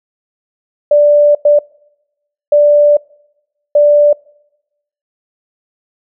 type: tone bursts at uneven times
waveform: sine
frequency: 587.3 Hz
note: D5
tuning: in tune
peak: -4 dBFS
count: 4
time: 0.91-1.35 / 1.45-1.59 / 2.52-2.97 / 3.75-4.13 s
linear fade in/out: 5 ms
effects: noise-tail reverb RT60 0.9 s tail -25 dB re dry